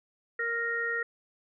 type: harmonic tone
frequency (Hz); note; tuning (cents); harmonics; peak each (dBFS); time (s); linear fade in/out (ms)
466.2; A#4; 0; 1 / 3 / 4; -36 / -34 / -30; 0.39-1.03; 5
effects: none